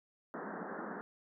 pink band-pass noise, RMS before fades -43 dBFS, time 0.34-1.01 s, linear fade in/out 0 ms, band 170 to 1800 Hz, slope 96 dB/octave, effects none

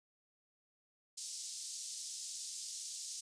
pink band-pass noise, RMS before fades -45 dBFS, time 1.17-3.21 s, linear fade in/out 10 ms, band 4900 to 9200 Hz, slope 24 dB/octave, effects resampled to 22050 Hz

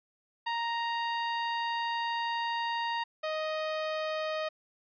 sawtooth tone pair in turn, 932.3 / 624 Hz, A#5 / D#5, 0 / +5 cents, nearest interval perfect fifth, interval 695 cents, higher first, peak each -26 / -27 dBFS, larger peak first, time 0.46-3.04 / 3.23-4.49 s, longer first, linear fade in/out 10 ms, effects resampled to 11025 Hz

